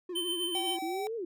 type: tone with vibrato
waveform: triangle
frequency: 349.2 Hz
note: F4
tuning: in tune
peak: -33 dBFS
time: 0.09-0.79 s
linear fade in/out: 5 ms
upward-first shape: sine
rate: 13 Hz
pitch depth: 79 cents each way
type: tone with tremolo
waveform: square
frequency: 3081 Hz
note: G7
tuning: 31 cents flat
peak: -30 dBFS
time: 0.15-0.77 s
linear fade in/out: 10 ms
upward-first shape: triangle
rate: 7.8 Hz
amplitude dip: 55%
type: tone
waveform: square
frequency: 767 Hz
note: G5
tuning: 38 cents flat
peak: -36 dBFS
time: 0.55-1.07 s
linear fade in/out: 0 ms
type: linear two-way sweep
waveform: sine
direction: up then down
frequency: 311 to 471.6 to 324.4 Hz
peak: -33 dBFS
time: 0.82-1.25 s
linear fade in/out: 5 ms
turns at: 1.16 s
effects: none